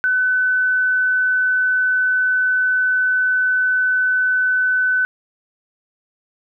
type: tone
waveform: sine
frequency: 1507 Hz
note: F#6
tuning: 31 cents sharp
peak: -14 dBFS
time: 0.04-5.05 s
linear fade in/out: 0 ms
effects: none

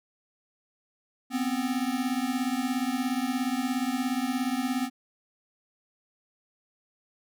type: beating tone pair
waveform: square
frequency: 246.9 / 263.9 Hz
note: B3 / C4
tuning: 0 / +15 cents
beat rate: 17 Hz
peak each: -30 dBFS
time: 1.3-4.9 s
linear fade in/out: 50 ms
effects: none

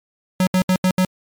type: tone bursts at uneven times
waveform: square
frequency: 185 Hz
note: F#3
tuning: in tune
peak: -14 dBFS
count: 5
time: 0.4-0.47 / 0.54-0.62 / 0.69-0.76 / 0.84-0.91 / 0.98-1.05 s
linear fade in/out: 2 ms
effects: MP3 96 kbps

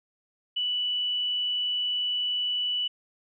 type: tone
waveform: sine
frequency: 2963 Hz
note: F#7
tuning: 2 cents sharp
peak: -25 dBFS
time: 0.56-2.88 s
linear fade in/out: 10 ms
effects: none

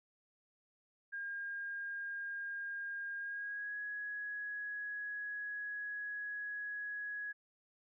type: tone with pitch glide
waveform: sine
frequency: 1615 to 1672 Hz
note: G#6 to G#6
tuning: -49 to +11 cents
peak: -39 dBFS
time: 1.12-7.33 s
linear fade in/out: 20 ms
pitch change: +60 cents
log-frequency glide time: 3.18-3.78 s
effects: none

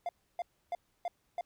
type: tone bursts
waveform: triangle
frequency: 698.5 Hz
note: F5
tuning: in tune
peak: -30 dBFS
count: 5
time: 0.06-1.41 s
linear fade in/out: 2 ms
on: 30 ms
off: 300 ms
effects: pink hiss -75 dBFS RMS until 1.45 s

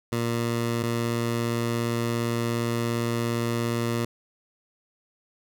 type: tone pair in turn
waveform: 15% pulse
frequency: 117.3 / 117.3 Hz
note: A#2 / A#2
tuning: +11 / +11 cents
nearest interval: unison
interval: 0 cents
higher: neither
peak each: -18 / -18 dBFS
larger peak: neither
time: 0.12-0.83 / 0.83-4.05 s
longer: second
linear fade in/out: 5 ms
effects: none

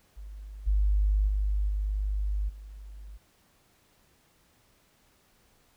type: tone with level steps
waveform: sine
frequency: 50.7 Hz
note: G#1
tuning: 41 cents flat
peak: -39 / -21 / -24 / -26 / -41 dBFS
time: 0.16-3.18 s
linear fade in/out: 20 ms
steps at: 0.66 / 1.27 / 1.68 / 2.48 s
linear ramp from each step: 20 ms
effects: pink hiss -65 dBFS RMS until 5.76 s

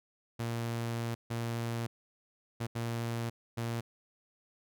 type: tone bursts at uneven times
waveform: sawtooth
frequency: 116.54 Hz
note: A#2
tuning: in tune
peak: -29 dBFS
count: 5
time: 0.39-1.15 / 1.3-1.87 / 2.6-2.67 / 2.75-3.3 / 3.57-3.81 s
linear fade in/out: 10 ms
effects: none

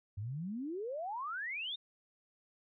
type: exponential sweep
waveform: sine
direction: up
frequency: 94.6 to 3725 Hz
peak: -37 dBFS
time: 0.17-1.76 s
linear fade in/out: 10 ms
effects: none

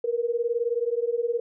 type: beating tone pair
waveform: sine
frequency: 462.9 / 481.9 Hz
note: A#4 / B4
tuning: -12 / -43 cents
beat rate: 19 Hz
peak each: -26 dBFS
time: 0.04-1.4 s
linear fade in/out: 5 ms
effects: none

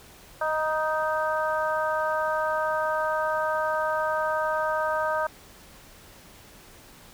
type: harmonic tone with a mistuned harmonic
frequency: 311.1 Hz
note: D#4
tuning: in tune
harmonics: 2 / 3 / 4 / 5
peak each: -27 / -29 / -30 / -31 dBFS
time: 0.41-5.27 s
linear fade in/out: 5 ms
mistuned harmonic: 3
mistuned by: +16 cents
effects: pink hiss -50 dBFS RMS until 7.13 s

